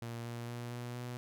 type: tone with pitch steps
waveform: sawtooth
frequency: 117.2 / 118.49 / 119.8 / 121.12 / 122.46 Hz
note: A#2 / A#2 / A#2 / B2 / B2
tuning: +10 / +29 / +48 / -33 / -14 cents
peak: -36 dBFS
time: 0.02-1.17 s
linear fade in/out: 0 ms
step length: 230 ms
effects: none